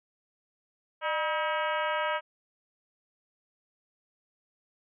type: harmonic tone with a mistuned harmonic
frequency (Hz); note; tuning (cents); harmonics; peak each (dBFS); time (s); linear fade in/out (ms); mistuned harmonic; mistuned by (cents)
320; D#4; +49; 2 / 3 / 4 / 5 / 6 / 7 / 8 / 9 / 10; -32 / -32 / -34 / -35 / -41 / -39 / -45 / -41 / -47; 1.01-2.21; 50; 2; -91
effects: none